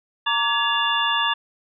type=tone cluster; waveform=sine; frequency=924 / 1158 / 1694 / 2797 / 3495 Hz; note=A#5 / D6 / G#6 / F7 / A7; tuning=-16 / -25 / +34 / +2 / -12 cents; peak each=-25 dBFS; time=0.26-1.34 s; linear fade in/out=10 ms; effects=none